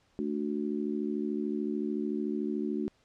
harmonic tone, 73.6 Hz, D2, 4 cents sharp, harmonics 3 / 4 / 5, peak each -33 / -34 / -35 dBFS, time 0.19-2.88 s, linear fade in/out 0 ms, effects pink hiss -68 dBFS RMS until 3.04 s + low-pass 6000 Hz 12 dB/octave

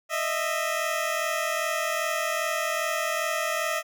15% pulse tone pair together, 616.8 / 659.3 Hz, D#5 / E5, -15 / 0 cents, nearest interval minor second, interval 115 cents, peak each -22 dBFS, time 0.09-3.83 s, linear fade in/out 50 ms, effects none

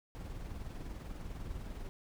brown noise with tremolo, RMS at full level -41 dBFS, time 0.15-1.89 s, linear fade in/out 0 ms, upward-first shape triangle, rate 20 Hz, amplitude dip 50%, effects none

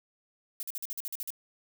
violet noise bursts, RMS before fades -36 dBFS, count 10, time 0.6-1.304 s, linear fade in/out 0 ms, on 29 ms, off 46 ms, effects none

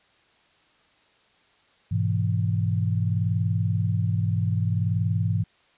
sine chord, E major, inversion first, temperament just, 103.01 / 123.61 / 164.81 Hz, G#2 / B2 / E3, -14 / +2 / 0 cents, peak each -23 / -28 / -27 dBFS, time 1.91-5.44 s, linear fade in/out 10 ms, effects white hiss -61 dBFS RMS until 5.77 s + resampled to 8000 Hz

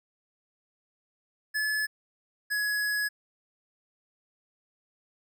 square tone pair in turn, 1718 / 1682.6 Hz, A6 / G#6, -42 / +22 cents, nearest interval unison, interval 36 cents, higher first, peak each -27 dBFS, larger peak neither, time 1.54-1.87 / 2.5-3.09 s, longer second, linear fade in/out 20 ms, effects none

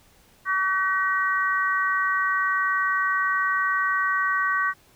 harmonic tone, 379.9 Hz, F#4, 46 cents sharp, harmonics 3 / 4 / 5, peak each -24 / -25 / -26 dBFS, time 0.45-4.74 s, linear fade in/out 50 ms, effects pink hiss -57 dBFS RMS until 4.95 s

